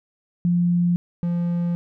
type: tone pair in turn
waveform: sine / triangle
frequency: 174.61 / 172.9 Hz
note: F3 / F3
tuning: 0 / -17 cents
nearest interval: unison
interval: 17 cents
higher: first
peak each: -16 / -18 dBFS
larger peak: first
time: 0.45-0.96 / 1.23-1.75 s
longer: second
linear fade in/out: 0 ms
effects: none